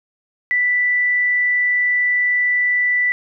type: tone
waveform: sine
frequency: 1975.5 Hz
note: B6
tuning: in tune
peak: -14 dBFS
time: 0.51-3.12 s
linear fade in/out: 0 ms
effects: none